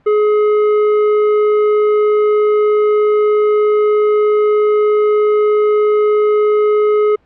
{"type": "tone with tanh clipping", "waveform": "sine", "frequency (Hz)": 421.6, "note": "G#4", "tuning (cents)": 26, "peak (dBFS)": -11, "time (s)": [0.06, 7.16], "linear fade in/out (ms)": 10, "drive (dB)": 11, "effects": ["pink hiss -55 dBFS RMS until 7.25 s", "low-pass 2000 Hz 12 dB/octave"]}